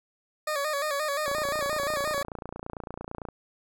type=tone with vibrato; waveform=20% pulse; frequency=587.3 Hz; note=D5; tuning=in tune; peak=-22 dBFS; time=0.47-2.23 s; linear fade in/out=5 ms; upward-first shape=square; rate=5.7 Hz; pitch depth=71 cents each way
type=click train; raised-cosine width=1 ms; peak=-22 dBFS; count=59; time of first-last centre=1.28-3.287 s; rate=28.9 Hz
effects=none